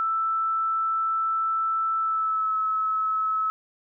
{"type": "tone with pitch glide", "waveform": "sine", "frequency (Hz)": [1323, 1295], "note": ["E6", "E6"], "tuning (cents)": [6, -31], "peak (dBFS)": -22, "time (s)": [0, 3.5], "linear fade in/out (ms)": 0, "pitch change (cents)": -37, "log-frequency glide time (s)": [1.97, 2.55], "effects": []}